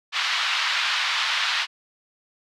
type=band-pass noise; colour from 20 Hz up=white; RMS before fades=-24 dBFS; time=0.12-1.67 s; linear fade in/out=50 ms; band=1000 to 4000 Hz; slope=24 dB/octave; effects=none